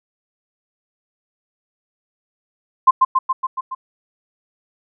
sine tone with echo, 1046.5 Hz, C6, in tune, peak -5 dBFS, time 2.87-2.91 s, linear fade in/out 10 ms, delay 140 ms, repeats 6, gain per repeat -3 dB, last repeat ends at 3.75 s, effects none

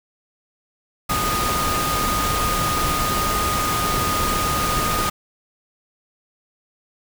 sine tone in noise, 1234 Hz, D#6, 15 cents flat, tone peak -22 dBFS, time 1.09-5.1 s, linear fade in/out 10 ms, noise pink, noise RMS -23 dBFS, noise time 1.09-5.1 s, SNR -2 dB, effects none

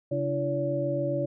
sine tone cluster, 137.2 / 295 / 342.5 / 569 Hz, C#3 / D4 / F4 / C#5, -17 / +8 / -34 / +45 cents, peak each -31 / -34 / -33 / -28 dBFS, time 0.11-1.26 s, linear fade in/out 10 ms, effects none

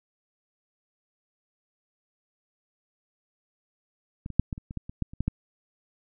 clicks, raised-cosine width 5 ms, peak -23 / -23 / -6 / -18 / -26 / -25 / -19 / -25 / -14 / -30 / -14 / -12 dBFS, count 12, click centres 4.261 / 4.303 / 4.396 / 4.528 / 4.579 / 4.709 / 4.773 / 4.895 / 5.023 / 5.135 / 5.206 / 5.28 s, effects none

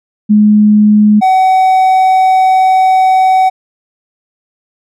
sine / triangle tone pair in turn, 210.5 / 753.6 Hz, G#3 / F#5, +24 / +32 cents, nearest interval octave + minor seventh, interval 2208 cents, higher second, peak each -3 dBFS, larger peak neither, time 0.29-1.21 / 1.21-3.5 s, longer second, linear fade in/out 20 ms, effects none

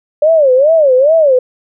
sine tone with vibrato, 576 Hz, D5, 34 cents flat, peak -5 dBFS, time 0.22-1.39 s, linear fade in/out 5 ms, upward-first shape sine, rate 2.4 Hz, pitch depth 230 cents each way, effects none

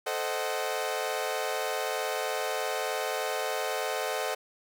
sawtooth chord, A diminished seventh, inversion none, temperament equal with one note detuned, 440 / 523.3 / 622.3 / 749.9 Hz, A4 / C5 / Eb5 / Gb5, 0 / 0 / 0 / +23 cents, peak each -31 dBFS, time 0.06-4.35 s, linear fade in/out 10 ms, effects none

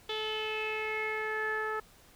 sawtooth tone with low-pass filter sweep, 433.6 Hz, A4, 25 cents flat, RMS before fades -34 dBFS, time 0.09-1.8 s, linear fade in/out 5 ms, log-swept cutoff 3400 to 1500 Hz, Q 7, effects pink hiss -59 dBFS RMS until 2.15 s

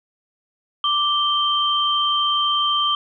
sine tone pair together, 1174.7 / 3136 Hz, D6 / G7, 0 / 0 cents, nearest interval octave + perfect fourth, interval 1700 cents, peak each -20 / -19 dBFS, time 0.84-2.95 s, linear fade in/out 2 ms, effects none

